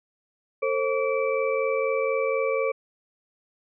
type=tone cluster; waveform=sine; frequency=449.9 / 534 / 1144 / 2320 Hz; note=A4 / C5 / D6 / D7; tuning=+39 / +35 / -46 / -22 cents; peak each=-26 / -25 / -32 / -32 dBFS; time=0.62-2.72 s; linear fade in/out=10 ms; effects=none